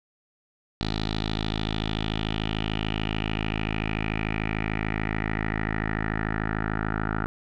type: tone with low-pass filter sweep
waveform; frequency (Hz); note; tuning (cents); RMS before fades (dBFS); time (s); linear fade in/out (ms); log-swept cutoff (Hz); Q
10% pulse; 53.5; A1; -48; -28; 0.81-7.26; 0; 4100 to 1500; 4.8
effects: none